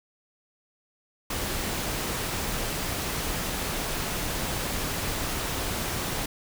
pink noise, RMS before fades -30 dBFS, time 1.3-6.26 s, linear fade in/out 5 ms, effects none

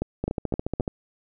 two click trains, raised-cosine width 2 ms, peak -12 / -13 dBFS, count 4 / 10, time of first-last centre 0.02-0.799 / 0.24-0.878 s, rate 3.85 / 14.1 Hz, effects none

